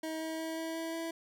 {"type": "tone with pitch steps", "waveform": "25% pulse", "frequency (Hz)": [318.2, 320.4, 322.6, 324.9, 327.1, 329.4], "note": ["D#4", "E4", "E4", "E4", "E4", "E4"], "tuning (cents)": [39, -49, -37, -25, -13, -1], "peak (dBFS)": -32, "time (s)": [0.03, 1.11], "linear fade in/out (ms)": 5, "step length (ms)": 180, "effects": []}